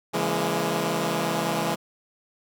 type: chord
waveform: 10% pulse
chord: A# half-diminished seventh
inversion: first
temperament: equal with one note detuned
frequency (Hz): 138.59 / 168.08 / 207.7 / 233.1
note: C#3 / E3 / G#3 / A#3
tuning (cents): 0 / +34 / 0 / 0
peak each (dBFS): -24 / -19 / -20 / -24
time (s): 0.13-1.76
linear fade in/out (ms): 20
effects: none